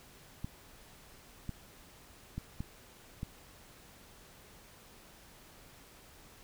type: clicks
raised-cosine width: 5 ms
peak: -25 dBFS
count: 5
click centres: 0.445 / 1.493 / 2.38 / 2.605 / 3.231 s
effects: pink hiss -57 dBFS RMS until 6.43 s